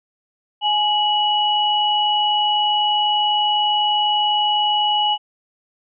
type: tone pair together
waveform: sine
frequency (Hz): 839 / 2932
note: G#5 / F#7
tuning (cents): +17 / -16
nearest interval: octave + minor seventh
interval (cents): 2167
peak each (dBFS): -18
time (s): 0.61-5.18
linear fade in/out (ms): 50
effects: none